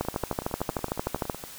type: two click trains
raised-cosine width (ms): 1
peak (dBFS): -22 / -12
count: 16 / 18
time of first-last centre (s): 0.05-1.439 / 0.01-1.298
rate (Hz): 10.8 / 13.2
effects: white hiss -44 dBFS RMS until 1.58 s